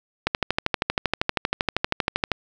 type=click train; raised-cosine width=0.3 ms; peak=-4 dBFS; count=27; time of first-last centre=0.27-2.317 s; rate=12.7 Hz; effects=none